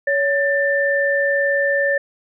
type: tone pair together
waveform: sine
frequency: 561 / 1781 Hz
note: C#5 / A6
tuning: +21 / +21 cents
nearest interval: octave + minor sixth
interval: 2000 cents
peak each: -18 dBFS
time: 0.07-1.98 s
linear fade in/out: 5 ms
effects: none